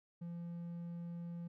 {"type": "tone", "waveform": "triangle", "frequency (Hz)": 171.2, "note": "F3", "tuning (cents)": -34, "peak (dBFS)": -40, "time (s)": [0.21, 1.48], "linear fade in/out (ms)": 10, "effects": []}